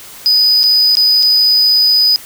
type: tone with dropouts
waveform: triangle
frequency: 4978 Hz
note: D#8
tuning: in tune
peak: -6 dBFS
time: 0.26-2.16 s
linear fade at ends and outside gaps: 0 ms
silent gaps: 0.632-0.638 / 0.953-0.97 / 1.226-1.23 s
effects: white hiss -34 dBFS RMS until 2.25 s